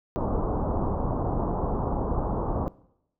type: low-pass noise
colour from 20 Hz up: pink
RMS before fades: -27 dBFS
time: 0.16-2.68 s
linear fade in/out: 0 ms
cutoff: 1100 Hz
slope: 48 dB/octave
effects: noise-tail reverb RT60 0.8 s tail -21 dB re dry